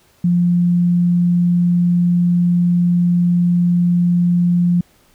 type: tone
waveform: sine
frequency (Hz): 175.1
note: F3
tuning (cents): +5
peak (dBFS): -11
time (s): 0.24-4.81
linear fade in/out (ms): 5
effects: pink hiss -54 dBFS RMS until 5.14 s